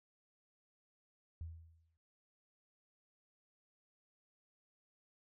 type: tone with exponential decay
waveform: sine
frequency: 82.1 Hz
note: E2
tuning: 6 cents flat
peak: -40 dBFS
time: 1.41-1.97 s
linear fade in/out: 0 ms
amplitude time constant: 120 ms
effects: none